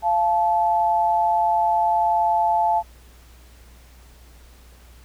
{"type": "tone pair together", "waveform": "sine", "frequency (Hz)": [690, 869.3], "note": ["F5", "A5"], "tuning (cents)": [-21, -21], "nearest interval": "major third", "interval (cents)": 400, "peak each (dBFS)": [-21, -18], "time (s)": [0.02, 2.83], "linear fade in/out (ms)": 50, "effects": ["added 60 Hz sine -46 dBFS peak until 5.04 s", "pink hiss -53 dBFS RMS until 5.04 s"]}